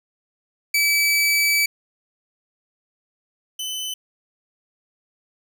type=tone pair in turn; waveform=sawtooth; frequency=2300 / 3028 Hz; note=D7 / F#7; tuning=-37 / +39 cents; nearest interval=perfect fourth; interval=476 cents; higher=second; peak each=-13 / -23 dBFS; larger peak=first; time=0.74-1.66 / 3.59-3.94 s; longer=first; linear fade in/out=5 ms; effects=none

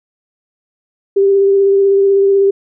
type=tone with vibrato; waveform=sine; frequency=394.4 Hz; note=G4; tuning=11 cents sharp; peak=-7 dBFS; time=1.16-2.51 s; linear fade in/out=10 ms; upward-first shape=sine; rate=16 Hz; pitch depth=16 cents each way; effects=none

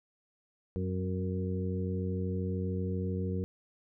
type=harmonic tone with a mistuned harmonic; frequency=92.9 Hz; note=F#2; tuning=7 cents sharp; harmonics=1 / 2 / 3 / 4 / 5; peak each=-33 / -35 / -43 / -41 / -40 dBFS; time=0.76-3.44 s; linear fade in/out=0 ms; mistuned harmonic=3; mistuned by=-34 cents; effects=none

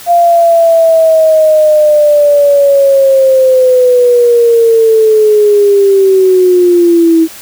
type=linear sweep; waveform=sine; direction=down; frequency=697 to 322.3 Hz; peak=-3 dBFS; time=0.06-7.28 s; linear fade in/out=50 ms; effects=white hiss -30 dBFS RMS until 7.41 s

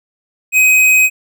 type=tone with hard clipping; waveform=sine; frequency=2521 Hz; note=D#7; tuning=22 cents sharp; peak=-8 dBFS; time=0.52-1.1 s; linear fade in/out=50 ms; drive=13 dB; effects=none

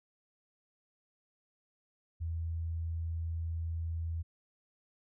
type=tone; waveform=sine; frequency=82.5 Hz; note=E2; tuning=2 cents sharp; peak=-33 dBFS; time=2.2-4.23 s; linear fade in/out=20 ms; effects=none

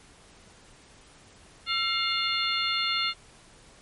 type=harmonic tone with a mistuned harmonic; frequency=708 Hz; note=F5; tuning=23 cents sharp; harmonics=2 / 3 / 4 / 5 / 6; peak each=-31 / -31 / -31 / -31 / -31 dBFS; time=1.66-3.14 s; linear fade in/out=50 ms; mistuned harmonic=2; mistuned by=-77 cents; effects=pink hiss -54 dBFS RMS until 3.81 s + MP3 48 kbps

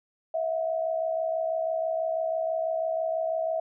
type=tone pair together; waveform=sine; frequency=647.9 / 714 Hz; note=E5 / F5; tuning=-30 / +38 cents; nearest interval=major second; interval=168 cents; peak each=-26 / -33 dBFS; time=0.34-3.6 s; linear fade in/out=5 ms; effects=none

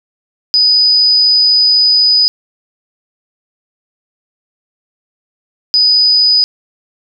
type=tone bursts at uneven times; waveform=sine; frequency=4978 Hz; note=D#8; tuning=in tune; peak=-6 dBFS; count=2; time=0.54-2.28 / 5.74-6.44 s; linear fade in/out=0 ms; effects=none

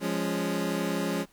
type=chord; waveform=25% pulse; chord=Db major; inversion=first; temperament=equal with one note detuned; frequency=174.61 / 206.6 / 277.2 Hz; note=F3 / Ab3 / Db4; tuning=0 / -9 / 0 cents; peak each=-28 dBFS; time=0-1.26 s; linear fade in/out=50 ms; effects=pink hiss -62 dBFS RMS until 1.32 s

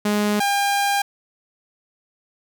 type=tone pair in turn; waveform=sawtooth; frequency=208.1 / 803.1 Hz; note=G#3 / G5; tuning=+4 / +42 cents; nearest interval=octave + major seventh; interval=2338 cents; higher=second; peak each=-14 dBFS; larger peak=neither; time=0.05-0.4 / 0.4-1.02 s; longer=second; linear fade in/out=5 ms; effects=none

